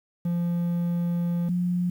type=tone pair in turn; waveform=triangle / sine; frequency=172.8 / 177.66 Hz; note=F3 / F3; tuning=-18 / +30 cents; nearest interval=unison; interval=48 cents; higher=second; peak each=-21 / -22 dBFS; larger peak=first; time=0.25-1.49 / 1.49-1.9 s; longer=first; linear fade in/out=5 ms; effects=9-bit